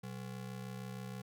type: ring-modulated tone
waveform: square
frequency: 155.56 Hz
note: D#3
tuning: in tune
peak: -40 dBFS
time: 0.03-1.22 s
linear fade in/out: 10 ms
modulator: 33.2 Hz
effects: none